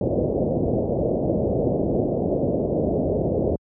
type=low-pass noise; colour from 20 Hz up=white; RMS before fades=-22 dBFS; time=0.01-3.56 s; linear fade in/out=2 ms; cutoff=620 Hz; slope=48 dB/octave; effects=high-pass 60 Hz 12 dB/octave